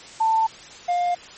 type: tone pair in turn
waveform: sine / triangle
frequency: 890 / 706.4 Hz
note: A5 / F5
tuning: +20 / +20 cents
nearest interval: major third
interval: 400 cents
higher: first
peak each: -16 / -17 dBFS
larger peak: first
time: 0.2-0.47 / 0.88-1.15 s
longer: neither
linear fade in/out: 10 ms
effects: white hiss -42 dBFS RMS until 1.37 s + MP3 32 kbps